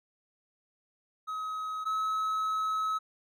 triangle tone pair in turn, 1272 / 1286.8 Hz, D#6 / E6, +38 / -42 cents, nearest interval unison, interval 20 cents, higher second, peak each -31 / -26 dBFS, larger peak second, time 1.27-1.85 / 1.85-2.99 s, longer second, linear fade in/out 20 ms, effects none

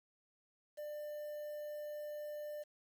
triangle tone with quantisation, 596 Hz, D5, 25 cents sharp, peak -40 dBFS, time 0.77-2.64 s, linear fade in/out 20 ms, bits 10, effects none

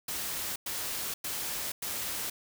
white noise bursts, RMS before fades -35 dBFS, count 4, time 0.08-2.3 s, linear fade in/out 5 ms, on 480 ms, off 100 ms, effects none

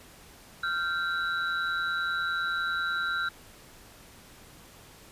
sine tone cluster, 1387 / 1557 / 3926 Hz, F6 / G6 / B7, -12 / -12 / -11 cents, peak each -29 / -32 / -37 dBFS, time 0.63-3.29 s, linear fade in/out 5 ms, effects pink hiss -52 dBFS RMS until 5.11 s + resampled to 32000 Hz

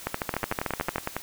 two click trains, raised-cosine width 0.5 ms, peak -11 / -12 dBFS, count 13 / 10, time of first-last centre 0.07-0.959 / 0.34-1.166 s, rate 13.5 / 10.9 Hz, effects white hiss -43 dBFS RMS until 1.22 s

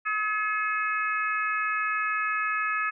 harmonic tone with a mistuned harmonic, 426.1 Hz, G#4, 44 cents sharp, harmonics 3 / 4 / 5 / 6, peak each -28 / -29 / -36 / -33 dBFS, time 0.05-2.91 s, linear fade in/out 20 ms, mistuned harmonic 5, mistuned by +17 cents, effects none

